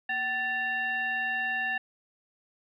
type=tone with frequency modulation; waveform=sine; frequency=1760 Hz; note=A6; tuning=in tune; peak=-27 dBFS; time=0.09-1.78 s; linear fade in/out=5 ms; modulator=998 Hz; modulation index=0.8; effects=none